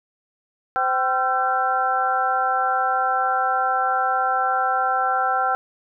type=harmonic tone with a mistuned harmonic; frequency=257.8 Hz; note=C4; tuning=26 cents flat; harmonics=2 / 3 / 4 / 5 / 6; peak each=-30 / -21 / -32 / -22 / -29 dBFS; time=0.76-5.55 s; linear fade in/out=0 ms; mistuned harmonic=5; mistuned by=+79 cents; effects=none